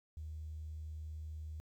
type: tone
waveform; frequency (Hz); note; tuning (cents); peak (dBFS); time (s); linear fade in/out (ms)
triangle; 77.78; D#2; 0; -38; 0.17-1.6; 0
effects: tanh soft clip ceiling -40 dBFS + 12-bit